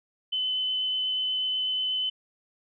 sine tone with vibrato, 3031 Hz, F#7, 41 cents sharp, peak -25 dBFS, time 0.32-2.1 s, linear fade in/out 10 ms, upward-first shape triangle, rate 8.2 Hz, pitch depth 8 cents each way, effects none

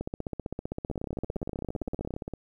two click trains, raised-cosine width 2 ms, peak -21 / -19 dBFS, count 26 / 34, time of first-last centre 0.9-2.337 / 0.01-2.139 s, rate 17.4 / 15.5 Hz, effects 10-bit

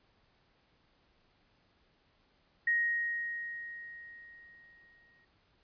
sine tone with exponential decay, 1877 Hz, A#6, 11 cents sharp, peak -25 dBFS, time 2.67-5.25 s, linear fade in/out 5 ms, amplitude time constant 560 ms, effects pink hiss -70 dBFS RMS until 5.63 s + resampled to 11025 Hz

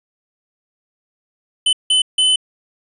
square tone bursts at uneven times, 3027 Hz, F#7, 39 cents sharp, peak -12 dBFS, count 3, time 1.66-1.73 / 1.9-2.02 / 2.18-2.36 s, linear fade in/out 5 ms, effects resampled to 24000 Hz

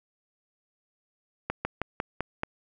slowing click train, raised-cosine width 0.5 ms, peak -13 dBFS, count 6, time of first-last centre 1.5-2.434 s, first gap 150 ms, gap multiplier 1.11, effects none

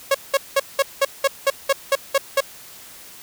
sawtooth tone bursts, 550 Hz, C#5, 14 cents flat, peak -10 dBFS, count 11, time 0.11-2.406 s, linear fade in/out 5 ms, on 36 ms, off 190 ms, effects white hiss -42 dBFS RMS until 3.22 s

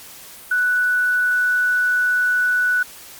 sine tone, 1482 Hz, F#6, 2 cents sharp, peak -15 dBFS, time 0.51-2.83 s, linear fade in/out 5 ms, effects white hiss -40 dBFS RMS until 3.19 s + Opus 48 kbps

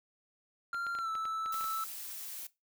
triangle tone with pitch glide, 1386 to 1315 Hz, F6 to E6, -14 to -5 cents, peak -31 dBFS, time 0.73-1.84 s, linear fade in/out 2 ms, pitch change -91 cents, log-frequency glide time 0.95-1.1 s
clicks, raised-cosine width 0.3 ms, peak -31 dBFS, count 10, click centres 0.745 / 0.867 / 0.951 / 0.988 / 1.153 / 1.254 / 1.46 / 1.543 / 1.61 / 1.642 s
blue noise, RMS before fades -43 dBFS, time 1.52-2.47 s, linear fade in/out 5 ms
effects noise-tail reverb RT60 0.2 s tail -18 dB re dry

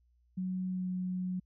sine tone with pitch glide, 185 to 183.19 Hz, F#3 to F#3, 0 to -17 cents, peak -32 dBFS, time 0.37-1.4 s, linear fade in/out 10 ms, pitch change -17 cents, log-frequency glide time 0.69-0.87 s, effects added 60 Hz sine -66 dBFS peak until 1.45 s

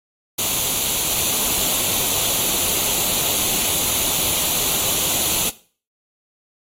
white noise with comb filter, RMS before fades -20 dBFS, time 0.38-5.5 s, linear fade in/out 10 ms, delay 0.29 ms, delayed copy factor +0.65, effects noise-tail reverb RT60 0.4 s tail -17 dB re dry + AAC 48 kbps

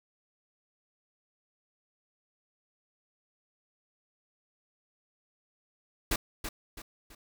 pink noise with echo, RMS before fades -28 dBFS, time 6.11-6.16 s, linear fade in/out 5 ms, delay 330 ms, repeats 3, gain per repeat -8 dB, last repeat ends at 7.15 s, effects none

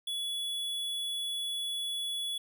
square tone, 3400 Hz, G#7, 40 cents sharp, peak -33 dBFS, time 0.07-2.38 s, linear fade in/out 5 ms, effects none

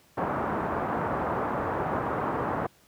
white low-pass noise, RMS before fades -29 dBFS, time 0.17-2.67 s, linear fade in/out 10 ms, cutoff 1200 Hz, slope 24 dB/octave, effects pink hiss -60 dBFS RMS until 2.87 s + high-pass 80 Hz 12 dB/octave

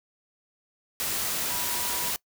sine tone in noise, 971 Hz, B5, 30 cents flat, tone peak -38 dBFS, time 1.5-2.1 s, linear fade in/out 0 ms, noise white, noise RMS -29 dBFS, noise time 1-2.16 s, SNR -12 dB, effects noise-tail reverb RT60 0.1 s tail -23 dB re dry

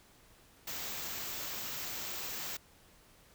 white band-stop noise, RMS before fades -40 dBFS, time 0.67-2.57 s, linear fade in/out 5 ms, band 8100 to 12000 Hz, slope 96 dB/octave, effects pink hiss -62 dBFS RMS until 3.34 s

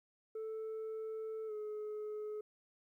sine tone with pitch glide, 440 to 424.5 Hz, A4 to G#4, 0 to +38 cents, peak -37 dBFS, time 0.35-2.41 s, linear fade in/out 5 ms, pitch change -62 cents, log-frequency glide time 1.47-1.52 s, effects tanh soft clip ceiling -39 dBFS + 13-bit

